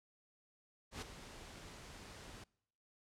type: noise with ADSR envelope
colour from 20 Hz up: pink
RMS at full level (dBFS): -42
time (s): 0.91-2.44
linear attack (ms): 110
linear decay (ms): 9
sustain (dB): -11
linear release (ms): 5
effects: noise-tail reverb RT60 0.8 s tail -26 dB re dry + low-pass 8000 Hz 12 dB/octave